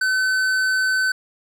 sine tone with tanh clipping, 1521 Hz, F#6, 47 cents sharp, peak -19 dBFS, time 0.01-1.12 s, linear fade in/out 5 ms, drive 13 dB, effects none

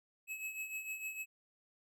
square tone with tremolo, 2578 Hz, E7, 39 cents flat, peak -38 dBFS, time 0.27-1.26 s, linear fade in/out 50 ms, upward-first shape triangle, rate 6.6 Hz, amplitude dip 70%, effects none

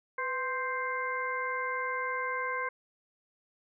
harmonic tone with a mistuned harmonic, 523.3 Hz, C5, in tune, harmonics 1 / 2 / 3 / 4, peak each -38 / -34 / -36 / -37 dBFS, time 0.18-2.69 s, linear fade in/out 5 ms, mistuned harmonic 1, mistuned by -75 cents, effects none

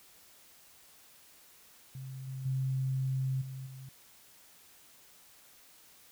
sine tone with level steps, 132.1 Hz, C3, 17 cents sharp, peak -40 / -37 / -29 / -39 / -44 dBFS, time 1.95-3.89 s, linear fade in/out 2 ms, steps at 2.27 / 2.45 / 3.41 / 3.66 s, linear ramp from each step 10 ms, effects white hiss -59 dBFS RMS until 6.11 s

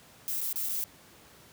violet noise with dropouts, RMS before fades -32 dBFS, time 0.28-0.84 s, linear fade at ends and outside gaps 0 ms, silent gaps 0.407-0.413 / 0.528-0.558 / 0.688-0.694 s, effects pink hiss -55 dBFS RMS until 1.52 s + high-pass 80 Hz 12 dB/octave

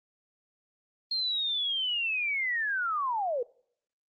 sine linear sweep, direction down, 4234 to 457.2 Hz, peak -27 dBFS, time 1.11-3.43 s, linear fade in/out 5 ms, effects noise-tail reverb RT60 0.6 s tail -24 dB re dry + Opus 24 kbps

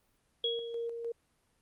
sine tone with tremolo, 465.8 Hz, A#4, 1 cent flat, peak -33 dBFS, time 0.44-1.12 s, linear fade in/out 5 ms, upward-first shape square, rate 3.3 Hz, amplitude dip 40%
sine tone with exponential decay, 3322 Hz, G#7, in tune, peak -28 dBFS, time 0.44-0.87 s, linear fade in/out 2 ms, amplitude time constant 93 ms
effects pink hiss -73 dBFS RMS until 1.61 s + Opus 32 kbps

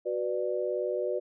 sine chord, B minor, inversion second, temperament just, 370.4 / 493.9 / 592.7 Hz, F#4 / B4 / D5, +2 / 0 / +16 cents, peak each -32 dBFS, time 0.05-1.2 s, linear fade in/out 20 ms, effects none

